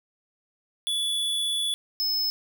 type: tone pair in turn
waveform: square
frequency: 3434 / 5203 Hz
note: A7 / E8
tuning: -43 / -23 cents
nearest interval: perfect fifth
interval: 720 cents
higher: second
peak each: -25 / -24 dBFS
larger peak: second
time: 0.87-1.74 / 2-2.3 s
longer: first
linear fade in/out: 0 ms
effects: none